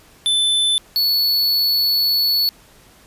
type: tone pair in turn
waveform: square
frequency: 3520 / 4422 Hz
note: A7 / C#8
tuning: 0 / -5 cents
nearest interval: major third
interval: 395 cents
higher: second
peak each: -15 dBFS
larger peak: neither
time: 0.26-0.78 / 0.96-2.49 s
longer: second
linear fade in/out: 0 ms
effects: pink hiss -49 dBFS RMS until 3.06 s + resampled to 32000 Hz